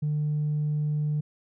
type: tone with tanh clipping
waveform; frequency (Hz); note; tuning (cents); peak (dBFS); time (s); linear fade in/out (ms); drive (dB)
triangle; 150; D3; +37; -24; 0.02-1.21; 10; 5
effects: none

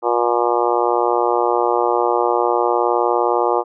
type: harmonic tone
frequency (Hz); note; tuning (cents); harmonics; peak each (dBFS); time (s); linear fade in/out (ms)
119.7; A#2; +46; 3 / 4 / 5 / 6 / 7 / 8 / 9 / 10; -21 / -20 / -24 / -23 / -21 / -25 / -25 / -26; 0.02-3.64; 50
effects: none

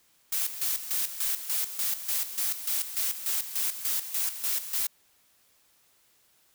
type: noise with tremolo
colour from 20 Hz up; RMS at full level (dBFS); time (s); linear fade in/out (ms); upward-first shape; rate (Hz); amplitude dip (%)
blue; -28; 0.32-4.87; 5; square; 3.4; 70
effects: white hiss -65 dBFS RMS until 6.54 s

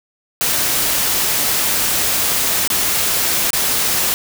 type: noise with dropouts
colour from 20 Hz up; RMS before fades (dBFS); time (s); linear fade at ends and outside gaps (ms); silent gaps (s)
white; -17; 0.41-4.14; 0; 2.676-2.702 / 3.505-3.532
effects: none

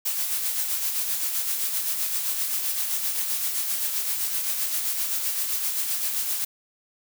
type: noise with tremolo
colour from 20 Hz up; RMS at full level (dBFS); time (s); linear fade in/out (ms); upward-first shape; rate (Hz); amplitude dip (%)
blue; -25; 0.05-6.45; 10; sine; 7.7; 40
effects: none

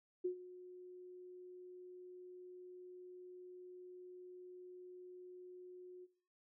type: tone with ADSR envelope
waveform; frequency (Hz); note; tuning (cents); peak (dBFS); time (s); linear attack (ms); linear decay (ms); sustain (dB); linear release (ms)
sine; 362.5; F#4; -35; -33; 0.24-6.07; 13; 93; -19; 33
effects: noise-tail reverb RT60 0.5 s tail -18 dB re dry

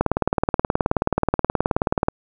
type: click train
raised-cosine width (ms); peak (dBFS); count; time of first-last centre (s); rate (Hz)
1; -3; 40; 0.01-2.084; 18.8
effects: none

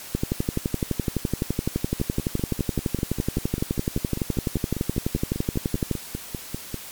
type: two click trains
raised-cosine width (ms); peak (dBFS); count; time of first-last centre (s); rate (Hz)
3; -9 / -15; 69 / 25; 0.15-5.913 / 2-6.743; 11.8 / 5.06
effects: white hiss -39 dBFS RMS until 6.91 s + MP3 96 kbps

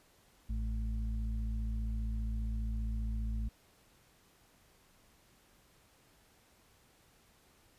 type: harmonic tone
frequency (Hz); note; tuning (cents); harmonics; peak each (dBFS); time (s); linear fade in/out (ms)
55; A1; 0; 1 / 2 / 4; -33 / -44 / -45; 0.49-3.49; 10
effects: pink hiss -66 dBFS RMS until 7.78 s + resampled to 32000 Hz

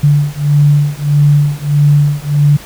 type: beating tone pair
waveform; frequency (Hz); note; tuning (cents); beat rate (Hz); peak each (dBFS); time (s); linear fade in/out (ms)
sine; 145 / 146.6; D3 / D3; -22 / -3; 1.6; -10; 0.03-2.57; 10
effects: pink hiss -33 dBFS RMS until 2.65 s

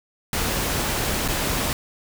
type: noise with dropouts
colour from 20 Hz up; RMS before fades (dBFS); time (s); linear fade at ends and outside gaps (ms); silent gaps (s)
pink; -24; 0.33-1.73; 1; 1.279-1.285
effects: none

